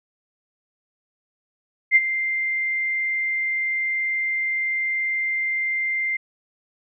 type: tone with ADSR envelope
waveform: sine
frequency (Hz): 2093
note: C7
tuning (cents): 0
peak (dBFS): -9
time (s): 1.91-6.17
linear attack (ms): 47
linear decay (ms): 37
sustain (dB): -12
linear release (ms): 8
effects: none